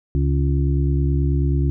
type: harmonic tone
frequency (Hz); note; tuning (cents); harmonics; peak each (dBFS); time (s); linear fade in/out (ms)
69.3; C#2; 0; 1 / 2 / 4 / 5; -18 / -20 / -27 / -29; 0.15-1.7; 0
effects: none